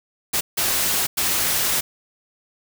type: noise bursts at uneven times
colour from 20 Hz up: white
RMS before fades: -21 dBFS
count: 3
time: 0.33-0.41 / 0.57-1.07 / 1.17-1.81 s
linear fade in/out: 10 ms
effects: none